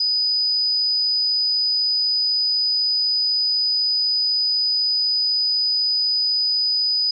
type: tone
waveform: sine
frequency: 4978 Hz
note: D#8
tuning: in tune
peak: -17 dBFS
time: 0-7.11 s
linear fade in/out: 5 ms
effects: none